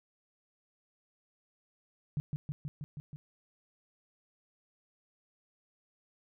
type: tone with echo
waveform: sine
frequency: 146.83 Hz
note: D3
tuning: in tune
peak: -29 dBFS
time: 2.17-2.2 s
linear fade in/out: 0 ms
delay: 160 ms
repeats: 6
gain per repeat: -2 dB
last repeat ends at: 3.16 s
effects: none